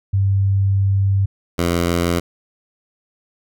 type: tone pair in turn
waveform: sine / 10% pulse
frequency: 98 / 86.12 Hz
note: G2 / F2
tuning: 0 / -24 cents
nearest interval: major second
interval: 224 cents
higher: first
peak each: -13 / -8 dBFS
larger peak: second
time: 0.13-1.26 / 1.58-2.2 s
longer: first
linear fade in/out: 10 ms
effects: none